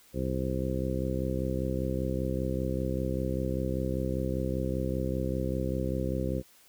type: harmonic tone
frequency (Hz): 65.1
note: C2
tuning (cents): -8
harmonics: 1 / 2 / 3 / 4 / 5 / 6 / 7 / 8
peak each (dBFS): -34 / -34 / -35 / -38 / -37 / -38 / -44 / -36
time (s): 0.13-6.43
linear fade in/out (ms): 50
effects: white hiss -59 dBFS RMS until 6.68 s